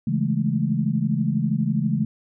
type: chord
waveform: sine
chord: A major seventh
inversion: first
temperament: equal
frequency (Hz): 138.59 / 164.81 / 207.7 / 220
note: C#3 / E3 / G#3 / A3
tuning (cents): 0 / 0 / 0 / 0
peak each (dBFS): -25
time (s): 0.07-2.05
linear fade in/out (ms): 5
effects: none